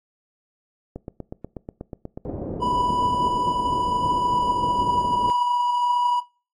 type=click train; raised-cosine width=2 ms; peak=-19 dBFS; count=20; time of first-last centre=0.96-3.269 s; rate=8.23 Hz
type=low-pass noise; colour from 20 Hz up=white; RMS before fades=-31 dBFS; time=2.25-5.3 s; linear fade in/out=0 ms; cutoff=510 Hz; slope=24 dB/octave
type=tone with pitch glide; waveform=triangle; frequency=986 to 974.1 Hz; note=B5 to B5; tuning=-3 to -24 cents; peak=-18 dBFS; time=2.61-6.21 s; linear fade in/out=20 ms; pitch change=-21 cents; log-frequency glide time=4.05-5.52 s
effects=noise-tail reverb RT60 0.4 s tail -22 dB re dry + AAC 32 kbps